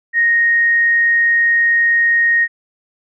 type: tone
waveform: sine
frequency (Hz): 1864.7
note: A#6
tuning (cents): 0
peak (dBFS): -10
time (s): 0.13-2.48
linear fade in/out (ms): 50
effects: none